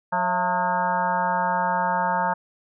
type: harmonic tone with a mistuned harmonic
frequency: 180 Hz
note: F#3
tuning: 47 cents flat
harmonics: 1 / 3 / 4 / 5 / 6 / 7 / 8 / 9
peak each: -32 / -33 / -30 / -22 / -33 / -32 / -33 / -32 dBFS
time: 0.12-2.34 s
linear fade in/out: 10 ms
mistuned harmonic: 4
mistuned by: -110 cents
effects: none